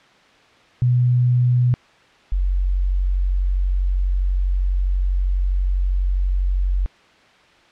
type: tone pair in turn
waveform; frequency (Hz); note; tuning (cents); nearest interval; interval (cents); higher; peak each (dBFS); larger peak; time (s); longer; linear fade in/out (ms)
sine; 123.47 / 46.16; B2 / F#1; 0 / -3; octave + perfect fourth; 1703; first; -13 / -16; first; 0.82-1.74 / 2.32-6.86; second; 0
effects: white hiss -51 dBFS RMS until 7.71 s + low-pass 3000 Hz 12 dB/octave